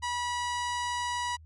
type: tone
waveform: sawtooth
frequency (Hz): 972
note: B5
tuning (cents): -28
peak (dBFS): -26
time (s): 0.02-1.37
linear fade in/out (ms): 20
effects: added 79 Hz sine -49 dBFS peak until 1.45 s + resampled to 22050 Hz